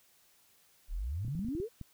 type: exponential sweep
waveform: sine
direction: up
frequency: 32.7 to 493.2 Hz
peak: -33 dBFS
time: 0.88-1.69 s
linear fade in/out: 50 ms
type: clicks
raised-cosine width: 5 ms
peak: -30 dBFS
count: 9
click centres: 1.249 / 1.281 / 1.352 / 1.392 / 1.448 / 1.486 / 1.551 / 1.601 / 1.813 s
effects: white hiss -66 dBFS RMS until 1.93 s